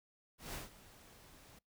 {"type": "noise with ADSR envelope", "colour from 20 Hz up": "pink", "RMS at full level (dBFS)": -43, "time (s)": [0.38, 1.59], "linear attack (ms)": 160, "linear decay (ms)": 150, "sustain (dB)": -17, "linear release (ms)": 5, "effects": ["noise-tail reverb RT60 0.2 s tail -26 dB re dry"]}